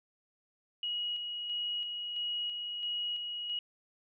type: tone with tremolo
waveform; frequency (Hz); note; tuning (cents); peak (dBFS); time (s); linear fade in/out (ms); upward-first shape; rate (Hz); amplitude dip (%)
sine; 2901; F#7; -35; -32; 0.83-3.59; 2; square; 1.5; 35
effects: none